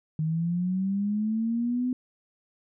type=linear sweep; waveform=sine; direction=up; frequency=154.2 to 254.3 Hz; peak=-24 dBFS; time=0.19-1.93 s; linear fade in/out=2 ms; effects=none